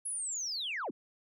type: linear sweep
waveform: sine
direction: down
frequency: 10670 to 160 Hz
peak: -33 dBFS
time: 0.05-0.91 s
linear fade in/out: 10 ms
effects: tanh soft clip ceiling -29 dBFS